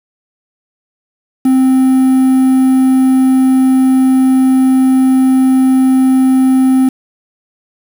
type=tone with quantisation; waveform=triangle; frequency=261.4 Hz; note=C4; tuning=1 cent flat; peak=-4 dBFS; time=1.45-6.89 s; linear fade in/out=5 ms; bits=5; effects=none